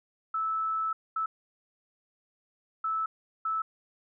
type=tone bursts at uneven times; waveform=sine; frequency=1310 Hz; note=E6; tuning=11 cents flat; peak=-27 dBFS; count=4; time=0.34-0.93 / 1.16-1.26 / 2.84-3.06 / 3.45-3.62 s; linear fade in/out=5 ms; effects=none